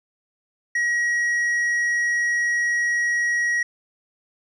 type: tone with tanh clipping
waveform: triangle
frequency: 1904 Hz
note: A#6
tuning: 36 cents sharp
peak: -20 dBFS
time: 0.75-3.63 s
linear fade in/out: 5 ms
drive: 9 dB
effects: none